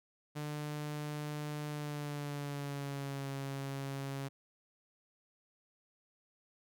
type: tone with pitch glide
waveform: sawtooth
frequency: 149.1 to 137.52 Hz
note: D3 to C#3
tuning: +27 to -13 cents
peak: -34 dBFS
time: 0.35-4.29 s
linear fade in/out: 20 ms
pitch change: -140 cents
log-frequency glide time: 1.69-3.29 s
effects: none